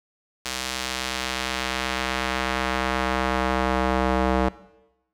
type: tone with band-pass filter sweep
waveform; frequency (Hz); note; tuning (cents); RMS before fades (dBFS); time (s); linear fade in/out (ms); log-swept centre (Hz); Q
square; 64.1; C2; -35; -25; 0.45-4.49; 5; 5300 to 670; 0.7
effects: noise-tail reverb RT60 0.9 s tail -18 dB re dry